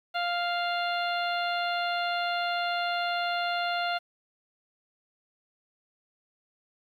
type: harmonic tone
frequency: 698.5 Hz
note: F5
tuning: in tune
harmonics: 1 / 2 / 3 / 4 / 5 / 6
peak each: -29 / -32 / -39 / -37 / -39 / -40 dBFS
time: 0.14-3.99 s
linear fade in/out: 20 ms
effects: 10-bit